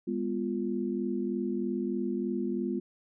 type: chord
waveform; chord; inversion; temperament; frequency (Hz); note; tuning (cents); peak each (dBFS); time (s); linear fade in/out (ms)
sine; F diminished; first; equal with one note detuned; 203.7 / 246.9 / 349.2; Ab3 / Cb4 / F4; -33 / 0 / 0; -33; 0.07-2.8; 10
effects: none